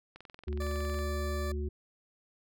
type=click train; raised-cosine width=0.3 ms; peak=-33 dBFS; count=19; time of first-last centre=0.16-0.989 s; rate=21.7 Hz
type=harmonic tone; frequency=73.42 Hz; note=D2; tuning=in tune; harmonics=1 / 3 / 5; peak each=-32 / -43 / -39 dBFS; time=0.47-1.69 s; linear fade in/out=10 ms
type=tone; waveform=20% pulse; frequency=584 Hz; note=D5; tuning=10 cents flat; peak=-33 dBFS; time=0.6-1.52 s; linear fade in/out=5 ms
effects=none